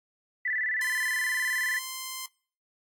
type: tone with vibrato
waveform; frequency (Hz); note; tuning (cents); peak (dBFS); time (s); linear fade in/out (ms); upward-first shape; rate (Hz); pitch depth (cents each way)
sine; 1864; A#6; -1; -26; 0.45-1.79; 5; square; 19; 100
type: tone with pitch glide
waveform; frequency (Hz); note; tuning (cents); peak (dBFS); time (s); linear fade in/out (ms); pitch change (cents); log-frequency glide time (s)
5% pulse; 1031 to 1041.2; C6 to C6; -26 to -9; -23; 0.81-2.26; 2; +17; 1.41-1.81
effects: noise-tail reverb RT60 0.5 s tail -26 dB re dry + AAC 64 kbps